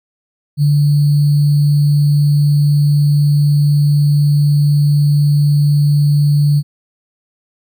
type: tone with sample-and-hold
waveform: sine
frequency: 146 Hz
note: D3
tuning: 10 cents flat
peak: -8 dBFS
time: 0.57-6.63 s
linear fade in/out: 50 ms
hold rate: 4410 Hz
effects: none